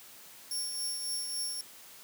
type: tone with tremolo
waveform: 20% pulse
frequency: 5490 Hz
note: F8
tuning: 31 cents flat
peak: -26 dBFS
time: 0.51-1.61 s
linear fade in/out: 2 ms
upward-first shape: triangle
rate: 3.6 Hz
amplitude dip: 45%
effects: white hiss -52 dBFS RMS until 2.03 s + high-pass 100 Hz 12 dB/octave